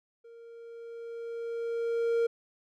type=tone with level ramp; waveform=triangle; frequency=464.3 Hz; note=A#4; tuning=7 cents flat; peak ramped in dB=-47 to -21 dBFS; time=0.24-2.27 s; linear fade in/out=10 ms; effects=none